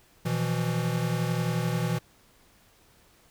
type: tone cluster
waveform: square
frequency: 122.2 / 163.4 / 174.7 Hz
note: B2 / E3 / F3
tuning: -18 / -15 / +1 cents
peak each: -30 / -29 / -35 dBFS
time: 0.25-1.99 s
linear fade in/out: 10 ms
effects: pink hiss -60 dBFS RMS until 3.3 s